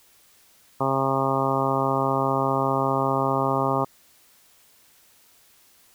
harmonic tone, 135 Hz, C#3, 45 cents flat, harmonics 1 / 2 / 3 / 4 / 5 / 6 / 7 / 8 / 9, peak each -29 / -29 / -29 / -29 / -29 / -29 / -29 / -29 / -29 dBFS, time 0.8-3.85 s, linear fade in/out 10 ms, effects white hiss -57 dBFS RMS until 5.94 s

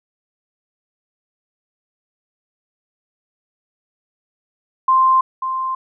sine tone with echo, 1046.5 Hz, C6, in tune, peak -10 dBFS, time 4.88-5.21 s, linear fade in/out 5 ms, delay 540 ms, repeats 1, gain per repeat -9 dB, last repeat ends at 5.75 s, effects none

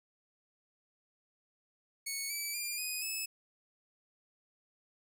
10% pulse tone with pitch steps, 2214 / 2304 / 2398 / 2495 / 2597 Hz, C#7 / D7 / D7 / D#7 / E7, -3 / -34 / +36 / +4 / -26 cents, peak -27 dBFS, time 2.06-3.26 s, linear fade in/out 10 ms, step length 240 ms, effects none

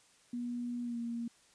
sine tone with pitch glide, 241.7 to 234.4 Hz, B3 to A#3, -37 to +10 cents, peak -35 dBFS, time 0.33-1.28 s, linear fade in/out 5 ms, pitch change -53 cents, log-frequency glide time 0.83-0.98 s, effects white hiss -65 dBFS RMS until 1.54 s + resampled to 22050 Hz

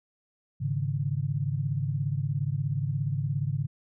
sine chord, Ab suspended fourth, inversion none, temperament equal, 103.83 / 138.59 / 155.56 Hz, Ab2 / Db3 / Eb3, 0 / 0 / 0 cents, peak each -32 / -28 / -33 dBFS, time 0.6-3.67 s, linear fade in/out 20 ms, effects none

